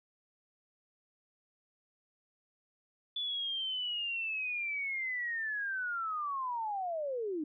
sine linear sweep, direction down, 3470 to 289.2 Hz, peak -33 dBFS, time 3.16-7.44 s, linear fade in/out 5 ms, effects none

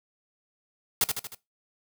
white noise with echo, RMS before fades -22 dBFS, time 1.01-1.04 s, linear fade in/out 2 ms, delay 77 ms, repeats 4, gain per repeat -5 dB, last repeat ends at 1.348 s, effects noise-tail reverb RT60 0.2 s tail -19 dB re dry

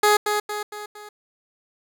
15% pulse tone with echo, 418.4 Hz, G#4, 13 cents sharp, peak -8 dBFS, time 0.03-0.17 s, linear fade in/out 5 ms, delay 230 ms, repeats 4, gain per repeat -6 dB, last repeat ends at 1.09 s, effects none

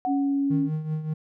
sine tone with exponential decay, 740 Hz, F#5, in tune, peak -22 dBFS, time 0.05-0.5 s, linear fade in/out 0 ms, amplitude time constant 97 ms
sine tone, 278.5 Hz, C#4, 8 cents sharp, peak -21 dBFS, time 0.06-0.7 s, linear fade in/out 50 ms
triangle tone with tremolo, 155.56 Hz, D#3, in tune, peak -21 dBFS, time 0.5-1.14 s, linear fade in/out 10 ms, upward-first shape triangle, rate 5.2 Hz, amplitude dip 70%
effects none

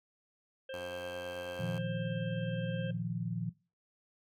harmonic tone, 529 Hz, C5, 19 cents sharp, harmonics 1 / 3 / 5 / 6, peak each -40 / -48 / -53 / -50 dBFS, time 0.69-2.91 s, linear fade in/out 5 ms
5% pulse tone, 89.7 Hz, F2, 47 cents sharp, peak -33 dBFS, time 0.73-1.79 s, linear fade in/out 10 ms
sine chord, Bb suspended fourth, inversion none, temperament equal, 116.54 / 155.56 / 174.61 Hz, Bb2 / Eb3 / F3, 0 / 0 / 0 cents, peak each -38 / -39 / -36 dBFS, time 1.59-3.5 s, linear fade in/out 10 ms
effects noise-tail reverb RT60 0.3 s tail -18 dB re dry + MP3 96 kbps

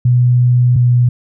sine tone pair in turn, 123.4 / 122.55 Hz, B2 / B2, -1 / -13 cents, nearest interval unison, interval 12 cents, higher first, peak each -7 dBFS, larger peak neither, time 0.05-0.76 / 0.76-1.09 s, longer first, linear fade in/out 5 ms, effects none

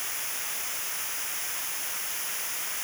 white noise with comb filter, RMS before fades -32 dBFS, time 0-2.83 s, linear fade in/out 0 ms, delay 0.24 ms, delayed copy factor -0.65, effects none

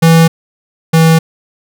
square tone pair in turn, 164.3 / 162.41 Hz, E3 / E3, -5 / -25 cents, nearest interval unison, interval 20 cents, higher first, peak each -4 / -5 dBFS, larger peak first, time 0.02-0.28 / 0.93-1.19 s, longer neither, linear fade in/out 10 ms, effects none

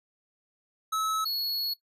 square tone pair in turn, 1295 / 4356 Hz, E6 / C#8, -31 / -31 cents, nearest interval octave + major sixth, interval 2100 cents, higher second, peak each -27 / -28 dBFS, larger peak first, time 0.92-1.25 / 1.25-1.74 s, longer second, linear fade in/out 10 ms, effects noise-tail reverb RT60 0.1 s tail -18 dB re dry + resampled to 32000 Hz

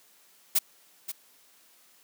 blue noise with echo, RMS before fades -22 dBFS, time 0.55-0.59 s, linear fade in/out 10 ms, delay 530 ms, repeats 1, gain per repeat -12 dB, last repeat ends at 1.12 s, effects white hiss -60 dBFS RMS until 2.03 s + high-pass 200 Hz 12 dB/octave

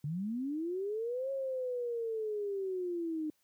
sine linear two-way sweep, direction up then down, 138.5 to 547 to 303.1 Hz, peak -33 dBFS, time 0.04-3.3 s, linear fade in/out 2 ms, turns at 1.31 s, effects white hiss -75 dBFS RMS until 3.43 s + high-pass 80 Hz 12 dB/octave

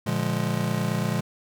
square chord, Bb dominant seventh, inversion none, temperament just, 116.54 / 145.68 / 174.81 / 209.8 Hz, Bb2 / D3 / F3 / Ab3, 0 / -14 / +2 / +18 cents, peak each -30 dBFS, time 0.06-1.21 s, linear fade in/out 10 ms, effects none

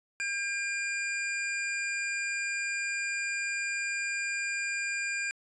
square tone pair together, 1606.9 / 2400 Hz, G6 / D7, +42 / +37 cents, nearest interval perfect fifth, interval 695 cents, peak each -35 / -33 dBFS, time 0.2-5.31 s, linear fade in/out 0 ms, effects resampled to 22050 Hz

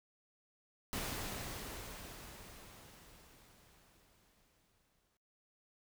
pink noise with exponential decay, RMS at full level -39 dBFS, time 0.93-5.17 s, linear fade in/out 0 ms, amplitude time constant 920 ms, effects noise-tail reverb RT60 0.4 s tail -22 dB re dry

